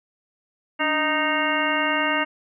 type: harmonic tone with a mistuned harmonic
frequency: 309.8 Hz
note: D#4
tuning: 7 cents flat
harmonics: 1 / 2 / 3 / 4 / 5 / 6 / 7 / 9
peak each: -28 / -28 / -28 / -28 / -28 / -28 / -28 / -28 dBFS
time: 0.79-2.25 s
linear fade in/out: 20 ms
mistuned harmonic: 1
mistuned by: -100 cents
effects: none